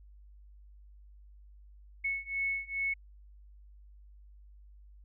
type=beating tone pair; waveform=sine; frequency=2201 / 2203.4 Hz; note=C#7 / C#7; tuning=-13 / -11 cents; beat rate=2.4 Hz; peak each=-35 / -34 dBFS; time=2.04-2.94 s; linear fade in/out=10 ms; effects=added 50 Hz sine -52 dBFS peak until 5.04 s